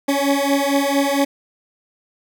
20% pulse beating tone pair, 277.2 / 281.6 Hz, C#4 / C#4, 0 / +27 cents, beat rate 4.4 Hz, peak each -14 dBFS, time 0.08-1.25 s, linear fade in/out 10 ms, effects none

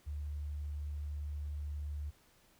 sine tone, 73.6 Hz, D2, 4 cents sharp, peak -37 dBFS, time 0.06-2.11 s, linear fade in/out 20 ms, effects pink hiss -67 dBFS RMS until 2.59 s

